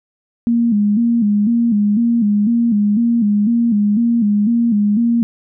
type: tone with vibrato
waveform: sine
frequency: 220 Hz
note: A3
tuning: in tune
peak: -11 dBFS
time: 0.47-5.23 s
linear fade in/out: 0 ms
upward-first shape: square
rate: 2 Hz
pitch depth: 110 cents each way
effects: none